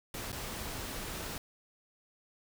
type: noise with dropouts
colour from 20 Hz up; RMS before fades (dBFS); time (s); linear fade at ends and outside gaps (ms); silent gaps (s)
pink; -40; 0.14-1.38; 2; 0.319-0.327
effects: none